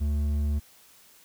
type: tone with hard clipping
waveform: sine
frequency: 73.42 Hz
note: D2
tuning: in tune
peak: -25 dBFS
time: 0-0.6 s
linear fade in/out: 20 ms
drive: 6 dB
effects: white hiss -56 dBFS RMS until 1.24 s